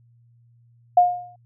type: tone with exponential decay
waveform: sine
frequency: 713 Hz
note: F5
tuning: 36 cents sharp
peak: -8 dBFS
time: 0.97-1.36 s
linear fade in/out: 5 ms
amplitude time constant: 83 ms
effects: added 118 Hz sine -53 dBFS peak until 1.45 s